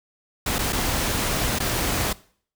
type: noise with dropouts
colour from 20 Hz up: pink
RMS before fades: -24 dBFS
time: 0.46-2.13 s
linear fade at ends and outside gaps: 5 ms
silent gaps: 0.585-0.589 / 0.725-0.729 / 1.588-1.601 s
effects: noise-tail reverb RT60 0.5 s tail -20 dB re dry